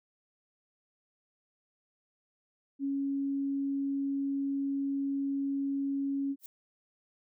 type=tone; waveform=sine; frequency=276.8 Hz; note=C#4; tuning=2 cents flat; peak=-29 dBFS; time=2.79-6.36 s; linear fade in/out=50 ms
type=noise with exponential growth; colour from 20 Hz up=violet; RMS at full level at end=-40 dBFS; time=6.39-6.46 s; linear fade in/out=2 ms; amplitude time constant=15 ms
effects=none